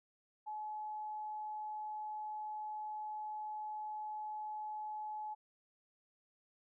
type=tone; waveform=sine; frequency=853 Hz; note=G#5; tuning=46 cents sharp; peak=-40 dBFS; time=0.46-5.35 s; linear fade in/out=20 ms; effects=none